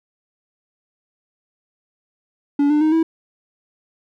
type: tone with pitch steps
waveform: triangle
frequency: 286.2 / 298.5 / 311.4 / 324.8 Hz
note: D4 / D4 / D#4 / E4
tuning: -45 / +28 / +2 / -26 cents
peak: -11 dBFS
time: 2.59-3.03 s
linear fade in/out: 5 ms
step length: 110 ms
effects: none